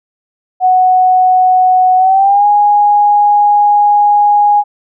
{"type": "tone with pitch glide", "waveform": "sine", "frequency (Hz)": [740, 825.8], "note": ["F#5", "G#5"], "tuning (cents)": [0, -10], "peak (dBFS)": -5, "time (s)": [0.6, 4.64], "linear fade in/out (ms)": 50, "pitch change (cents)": 190, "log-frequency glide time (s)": [1.97, 2.46], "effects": []}